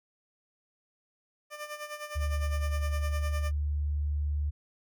15% pulse tone with tremolo, 597 Hz, D5, 28 cents sharp, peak -29 dBFS, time 1.5-3.52 s, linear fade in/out 50 ms, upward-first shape sine, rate 9.8 Hz, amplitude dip 70%
sine tone with pitch glide, 72.9 to 73.49 Hz, D2 to D2, -12 to +2 cents, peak -27 dBFS, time 2.15-4.51 s, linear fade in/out 20 ms, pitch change +14 cents, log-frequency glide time 2.84-3.24 s
effects none

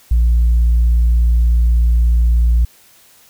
sine tone, 58.27 Hz, A#1, in tune, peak -7 dBFS, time 0.11-2.65 s, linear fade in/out 5 ms, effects tanh soft clip ceiling -7 dBFS + white hiss -48 dBFS RMS until 3.29 s

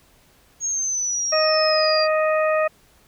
sine exponential sweep, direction down, 6610 to 4699 Hz, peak -21 dBFS, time 0.6-2.08 s, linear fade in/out 50 ms
harmonic tone, 623 Hz, D#5, 2 cents sharp, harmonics 1 / 2 / 3 / 4, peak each -18 / -24 / -28 / -30 dBFS, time 1.32-2.68 s, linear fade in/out 10 ms
effects pink hiss -56 dBFS RMS until 3.07 s

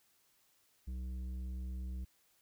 triangle tone with tanh clipping, 63.1 Hz, B1, 38 cents sharp, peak -40 dBFS, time 0.87-2.05 s, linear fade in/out 10 ms, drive 13 dB, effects white hiss -72 dBFS RMS until 2.41 s

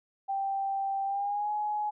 sine tone with pitch glide, 784 to 840.3 Hz, G5 to G#5, 0 to +20 cents, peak -28 dBFS, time 0.28-1.91 s, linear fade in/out 20 ms, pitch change +120 cents, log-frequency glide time 1.05-1.51 s, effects none

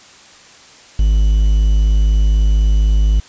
triangle tone with quantisation, 52 Hz, G#1, 3 cents sharp, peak -7 dBFS, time 0.99-3.2 s, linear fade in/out 5 ms, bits 6, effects white hiss -42 dBFS RMS until 3.28 s + resampled to 16000 Hz

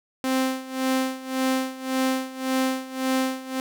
sawtooth tone with tremolo, 261.6 Hz, C4, in tune, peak -16 dBFS, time 0.24-3.6 s, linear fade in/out 0 ms, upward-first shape sine, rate 1.8 Hz, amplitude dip 85%, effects none

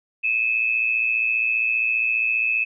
sine tone pair together, 2489 / 2604 Hz, D#7 / E7, 0 / -22 cents, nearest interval minor second, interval 78 cents, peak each -24 / -20 dBFS, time 0.23-2.65 s, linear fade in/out 20 ms, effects none

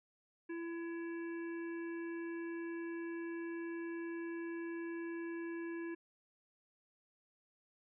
harmonic tone with a mistuned harmonic, 336.2 Hz, E4, 34 cents sharp, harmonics 1 / 3 / 5 / 7 / 8, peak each -40 / -56 / -51 / -59 / -62 dBFS, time 0.49-5.95 s, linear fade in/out 10 ms, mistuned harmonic 7, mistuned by -40 cents, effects none

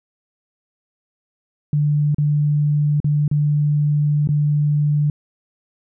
sine tone with dropouts, 147.8 Hz, D3, 11 cents sharp, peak -14 dBFS, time 1.73-5.1 s, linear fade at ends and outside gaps 2 ms, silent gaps 2.146-2.183 / 3.002-3.044 / 3.279-3.313 / 4.274-4.289 s, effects none

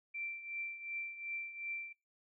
sine tone with tremolo, 2349 Hz, D7, in tune, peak -37 dBFS, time 0.14-1.93 s, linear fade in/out 10 ms, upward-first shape triangle, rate 2.7 Hz, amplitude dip 75%, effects noise-tail reverb RT60 0.3 s tail -26 dB re dry

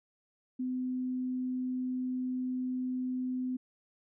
sine tone, 254.3 Hz, C4, 49 cents flat, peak -31 dBFS, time 0.59-3.57 s, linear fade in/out 10 ms, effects none

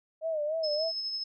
sine tone with vibrato, 621 Hz, D#5, 3 cents flat, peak -28 dBFS, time 0.21-0.92 s, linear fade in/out 50 ms, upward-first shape sine, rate 3.4 Hz, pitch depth 92 cents each way
sine tone with tremolo, 5190 Hz, E8, 28 cents flat, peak -30 dBFS, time 0.63-1.24 s, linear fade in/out 10 ms, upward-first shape sine, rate 12 Hz, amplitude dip 35%
effects none

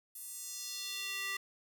square tone with high-pass filter sweep, 392 Hz, G4, in tune, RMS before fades -41 dBFS, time 0.15-1.37 s, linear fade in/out 5 ms, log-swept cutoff 11000 to 1800 Hz, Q 1.8, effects none

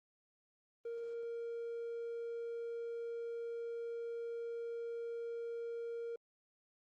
triangle tone, 466.2 Hz, A#4, in tune, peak -37 dBFS, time 0.85-6.16 s, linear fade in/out 5 ms, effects tanh soft clip ceiling -34 dBFS + Opus 24 kbps

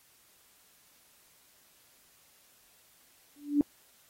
sine tone with exponential growth, 290 Hz, D4, 22 cents flat, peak -18 dBFS, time 3.36-3.61 s, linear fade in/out 1 ms, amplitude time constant 54 ms, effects white hiss -63 dBFS RMS until 4.09 s + AAC 48 kbps

